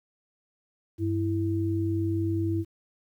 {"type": "tone pair together", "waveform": "sine", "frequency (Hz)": [97.99, 329.6], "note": ["G2", "E4"], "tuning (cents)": [0, 0], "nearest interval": "octave + major sixth", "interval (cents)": 2100, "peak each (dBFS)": -27, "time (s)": [0.98, 2.65], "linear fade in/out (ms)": 50, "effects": ["10-bit"]}